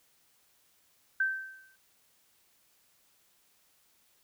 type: tone with exponential decay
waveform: sine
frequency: 1553 Hz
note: G6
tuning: 17 cents flat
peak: -23 dBFS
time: 1.2-1.76 s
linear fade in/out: 5 ms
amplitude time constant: 120 ms
effects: white hiss -68 dBFS RMS until 4.23 s